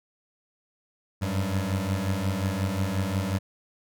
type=beating tone pair; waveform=25% pulse; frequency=93 / 98.6 Hz; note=F#2 / G2; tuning=+9 / +11 cents; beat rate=5.6 Hz; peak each=-25 / -24 dBFS; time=1.21-3.39 s; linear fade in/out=20 ms; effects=none